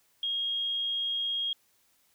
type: tone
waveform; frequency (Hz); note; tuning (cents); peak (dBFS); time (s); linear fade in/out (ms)
sine; 3261; G#7; -32; -28; 0.23-1.53; 2
effects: white hiss -68 dBFS RMS until 2.14 s